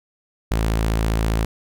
sawtooth tone, 55 Hz, A1, in tune, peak -14 dBFS, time 0.51-1.45 s, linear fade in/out 5 ms, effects none

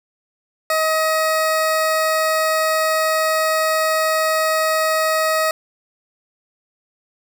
20% pulse tone, 633 Hz, D#5, 30 cents sharp, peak -11 dBFS, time 0.7-5.51 s, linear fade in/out 2 ms, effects none

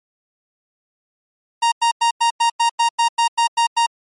45% pulse tone bursts, 932.3 Hz, A#5, in tune, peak -13 dBFS, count 12, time 1.62-3.865 s, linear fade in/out 10 ms, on 100 ms, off 95 ms, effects MP3 48 kbps

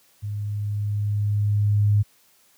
sine tone with level ramp, 103.5 Hz, G#2, 5 cents flat, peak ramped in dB -26 to -14 dBFS, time 0.22-2.03 s, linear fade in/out 20 ms, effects white hiss -59 dBFS RMS until 2.57 s + high-pass 60 Hz 12 dB/octave

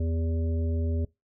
harmonic tone with a mistuned harmonic, 82.41 Hz, E2, in tune, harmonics 1 / 3 / 5 / 7, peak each -25 / -35 / -39 / -42 dBFS, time 0-1.05 s, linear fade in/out 5 ms, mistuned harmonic 5, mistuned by -31 cents, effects noise-tail reverb RT60 0.2 s tail -21 dB re dry

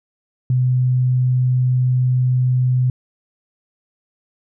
sine tone, 126.7 Hz, B2, 45 cents sharp, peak -13 dBFS, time 0.5-2.9 s, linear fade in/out 2 ms, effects none

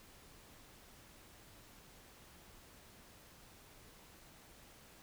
silence, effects pink hiss -60 dBFS RMS until 5.02 s

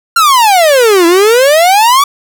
45% pulse exponential two-way sweep, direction down then up, 1407 to 330 to 1166 Hz, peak -4 dBFS, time 0.16-2.04 s, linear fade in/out 5 ms, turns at 1.06 s, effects none

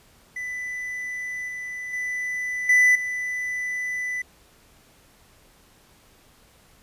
triangle tone with level steps, 1993 Hz, B6, 15 cents sharp, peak -27 / -29 / -24 / -12 / -24 dBFS, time 0.36-4.22 s, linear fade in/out 5 ms, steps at 1.48 / 1.93 / 2.69 / 2.95 s, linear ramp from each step 5 ms, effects pink hiss -56 dBFS RMS until 6.82 s + resampled to 32000 Hz

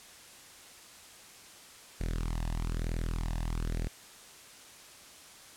sawtooth tone with flanger, 40.91 Hz, E1, 12 cents flat, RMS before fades -33 dBFS, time 2-3.88 s, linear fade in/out 10 ms, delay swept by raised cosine 0.46 to 1.11 ms, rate 1.1 Hz, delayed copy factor +0.7, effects white hiss -52 dBFS RMS until 5.56 s + low-pass 10000 Hz 12 dB/octave

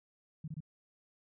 sine tone bursts, 155.56 Hz, D#3, in tune, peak -38 dBFS, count 3, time 0.44-0.605 s, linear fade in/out 5 ms, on 39 ms, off 24 ms, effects none

